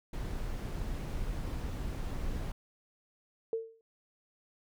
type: noise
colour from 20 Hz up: brown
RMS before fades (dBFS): -36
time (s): 0.13-2.52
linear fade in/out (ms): 5
type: tone with exponential decay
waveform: sine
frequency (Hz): 451.3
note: A4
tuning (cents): +44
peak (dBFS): -27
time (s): 3.53-3.81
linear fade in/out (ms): 1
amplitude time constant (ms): 60
effects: none